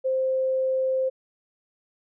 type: tone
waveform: sine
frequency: 523.3 Hz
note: C5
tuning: in tune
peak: -21 dBFS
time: 0.04-1.1 s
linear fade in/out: 20 ms
effects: none